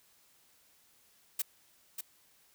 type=noise with echo; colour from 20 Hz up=blue; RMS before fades=-32 dBFS; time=1.39-1.42 s; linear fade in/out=5 ms; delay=590 ms; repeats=1; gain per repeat=-7 dB; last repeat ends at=2.01 s; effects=white hiss -66 dBFS RMS until 2.54 s